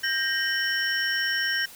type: tone cluster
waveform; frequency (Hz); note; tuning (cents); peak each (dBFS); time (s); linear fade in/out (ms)
sine; 1585 / 1865 / 3024 / 5500; G6 / A#6 / F#7 / F8; +19 / 0 / +37 / -27; -27 / -28 / -31 / -31; 0.03-1.66; 10
effects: white hiss -46 dBFS RMS until 1.75 s